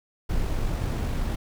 brown noise with amplitude modulation, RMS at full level -25 dBFS, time 0.29-1.36 s, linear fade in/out 10 ms, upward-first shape sine, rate 47.7 Hz, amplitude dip 25%, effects none

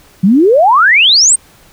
sine exponential sweep, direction up, 174.61 to 8940 Hz, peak -4 dBFS, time 0.23-1.36 s, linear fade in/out 10 ms, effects pink hiss -44 dBFS RMS until 1.72 s

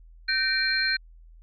sine tone cluster, 1544 / 1839 / 2347 / 4183 Hz, G6 / A#6 / D7 / C8, -27 / -24 / -2 / -1 cents, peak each -26 / -30 / -31 / -26 dBFS, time 0.28-0.97 s, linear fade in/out 10 ms, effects added 41 Hz sine -47 dBFS peak until 1.42 s

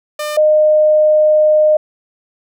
sawtooth / sine tone pair in turn, 600 / 612.6 Hz, D5 / D#5, +37 / -27 cents, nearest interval unison, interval 36 cents, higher second, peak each -15 / -7 dBFS, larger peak second, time 0.19-0.37 / 0.37-1.77 s, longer second, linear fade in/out 5 ms, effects none

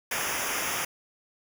pink noise with comb filter, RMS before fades -30 dBFS, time 0.11-0.85 s, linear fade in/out 5 ms, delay 0.24 ms, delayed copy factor -0.95, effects none

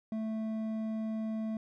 triangle tone with hard clipping, 219.9 Hz, A3, 1 cent flat, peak -34 dBFS, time 0.12-1.57 s, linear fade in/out 2 ms, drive 10 dB, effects none

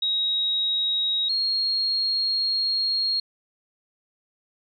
sine tone pair in turn, 3802 / 4268 Hz, A#7 / C8, +33 / +34 cents, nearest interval major second, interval 201 cents, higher second, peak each -21 dBFS, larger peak neither, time 0.02-1.29 / 1.29-3.2 s, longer second, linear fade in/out 5 ms, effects none

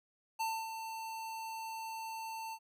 square tone with ADSR envelope, 895 Hz, A5, 29 cents sharp, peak -33 dBFS, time 0.39-2.59 s, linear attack 17 ms, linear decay 260 ms, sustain -8 dB, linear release 61 ms, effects none

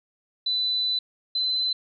sine tone pair in turn, 3996 / 4042 Hz, B7 / B7, +20 / +39 cents, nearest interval unison, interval 19 cents, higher second, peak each -22 dBFS, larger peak neither, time 0.46-0.99 / 1.35-1.73 s, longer first, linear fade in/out 5 ms, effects none

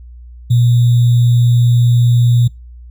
sine tone with sample-and-hold, 120 Hz, B2, 49 cents flat, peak -7 dBFS, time 0.5-2.48 s, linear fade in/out 10 ms, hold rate 3675 Hz, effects noise-tail reverb RT60 0.3 s tail -25 dB re dry + added 60 Hz sine -32 dBFS peak until 2.9 s

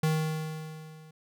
square tone with level ramp, 156.9 Hz, D#3, 15 cents sharp, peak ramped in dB -23 to -50 dBFS, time 0.03-1.11 s, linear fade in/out 5 ms, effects none

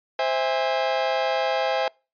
40% pulse chord, C augmented, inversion none, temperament just, 523.3 / 654.1 / 817.6 Hz, C5 / E5 / G#5, 0 / -14 / -27 cents, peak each -25 dBFS, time 0.19-1.88 s, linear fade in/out 2 ms, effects noise-tail reverb RT60 0.3 s tail -26 dB re dry + resampled to 11025 Hz

